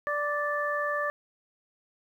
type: harmonic tone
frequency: 586 Hz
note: D5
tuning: 4 cents flat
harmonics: 1 / 2 / 3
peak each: -31 / -31 / -31 dBFS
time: 0.07-1.1 s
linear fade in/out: 0 ms
effects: 10-bit